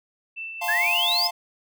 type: tone with tremolo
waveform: sine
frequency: 2665 Hz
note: E7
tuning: 18 cents sharp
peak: -30 dBFS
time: 0.36-1.19 s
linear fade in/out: 20 ms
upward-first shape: triangle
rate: 4.2 Hz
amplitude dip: 40%
type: chord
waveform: square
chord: F major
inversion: none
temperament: equal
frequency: 698.5 / 880 / 1046.5 Hz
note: F5 / A5 / C6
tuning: 0 / 0 / 0 cents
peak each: -30 / -32 / -36 dBFS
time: 0.61-1.31 s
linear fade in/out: 10 ms
type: noise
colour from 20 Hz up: violet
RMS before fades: -35 dBFS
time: 0.64-1.27 s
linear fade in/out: 0 ms
type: exponential sweep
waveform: sine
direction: up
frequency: 1628 to 5274 Hz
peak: -20 dBFS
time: 0.68-1.28 s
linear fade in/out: 10 ms
effects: none

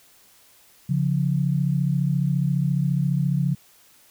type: tone pair together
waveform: sine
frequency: 140.2 / 174.75 Hz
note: C#3 / F3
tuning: +20 / +1 cents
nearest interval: major third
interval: 381 cents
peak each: -21 / -23 dBFS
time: 0.89-3.55 s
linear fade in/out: 10 ms
effects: white hiss -55 dBFS RMS until 4.1 s

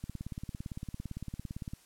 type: click train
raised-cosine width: 5 ms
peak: -26 dBFS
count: 31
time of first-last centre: 0.04-1.735 s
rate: 17.7 Hz
effects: white hiss -62 dBFS RMS until 1.85 s + low-pass 12000 Hz 12 dB/octave

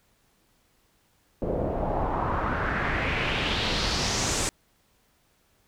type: noise with low-pass filter sweep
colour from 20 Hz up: pink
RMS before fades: -27 dBFS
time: 1.42-4.49 s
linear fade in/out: 0 ms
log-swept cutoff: 480 to 8200 Hz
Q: 2.6
effects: pink hiss -66 dBFS RMS until 5.67 s

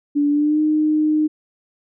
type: tone with pitch glide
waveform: sine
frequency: 289.9 to 306.6 Hz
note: D4 to D#4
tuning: -22 to -25 cents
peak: -14 dBFS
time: 0.15-1.28 s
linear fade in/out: 20 ms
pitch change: +97 cents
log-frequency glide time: 0.3-0.6 s
effects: none

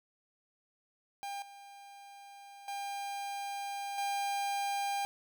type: tone with level steps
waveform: 45% pulse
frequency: 800 Hz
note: G5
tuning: 35 cents sharp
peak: -38 / -50 / -37 / -32 dBFS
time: 1.23-5.05 s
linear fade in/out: 0 ms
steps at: 1.42 / 2.68 / 3.98 s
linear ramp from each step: 2 ms
effects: none

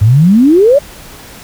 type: exponential sweep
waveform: sine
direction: up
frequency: 98 to 600 Hz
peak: -3 dBFS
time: 0.01-0.79 s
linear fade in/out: 10 ms
effects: pink hiss -33 dBFS RMS until 1.43 s

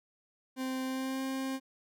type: tone with pitch glide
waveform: 40% pulse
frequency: 260.5 to 265.7 Hz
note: C4 to C4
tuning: -7 to +27 cents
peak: -32 dBFS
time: 0.56-1.6 s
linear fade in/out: 50 ms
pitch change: +34 cents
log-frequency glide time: 0.84-1.22 s
effects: none

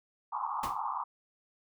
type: band-pass noise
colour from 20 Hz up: white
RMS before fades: -35 dBFS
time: 0.32-1.04 s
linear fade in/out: 10 ms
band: 800 to 1200 Hz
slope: 96 dB/octave
type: noise with exponential decay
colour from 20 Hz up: pink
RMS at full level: -35 dBFS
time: 0.63-0.81 s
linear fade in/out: 5 ms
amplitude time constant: 37 ms
effects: none

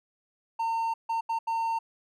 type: tone bursts at uneven times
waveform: triangle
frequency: 910 Hz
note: A#5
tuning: 42 cents flat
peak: -24 dBFS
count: 4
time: 0.59-0.94 / 1.09-1.21 / 1.29-1.39 / 1.47-1.79 s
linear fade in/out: 10 ms
effects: none

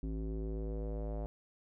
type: tone with low-pass filter sweep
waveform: square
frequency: 53.8 Hz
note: A1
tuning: 38 cents flat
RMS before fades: -38 dBFS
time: 0.03-1.26 s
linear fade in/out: 0 ms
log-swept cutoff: 300 to 650 Hz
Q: 3.1
effects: none

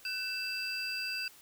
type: tone cluster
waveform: triangle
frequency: 1510 / 2649 / 4769 Hz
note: F#6 / E7 / D8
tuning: +35 / +8 / +26 cents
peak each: -40 / -35 / -36 dBFS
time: 0.05-1.28 s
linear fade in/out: 2 ms
effects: tanh soft clip ceiling -23 dBFS + white hiss -57 dBFS RMS until 1.41 s

